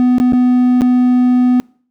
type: tone with dropouts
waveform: triangle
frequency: 249.2 Hz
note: B3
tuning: 16 cents sharp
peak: -6 dBFS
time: 0-1.6 s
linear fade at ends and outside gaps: 0 ms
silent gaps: 0.183-0.2 / 0.323-0.333 / 0.81-0.818 s
effects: noise-tail reverb RT60 0.5 s tail -26 dB re dry